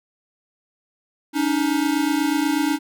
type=tone pair together; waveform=square; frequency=282.9 / 311.1 Hz; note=C#4 / D#4; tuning=+35 / 0 cents; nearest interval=major second; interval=165 cents; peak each=-22 dBFS; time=1.33-2.79 s; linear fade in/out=50 ms; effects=none